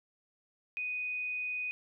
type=tone; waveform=sine; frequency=2489 Hz; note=D#7; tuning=in tune; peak=-33 dBFS; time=0.77-1.71 s; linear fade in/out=0 ms; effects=none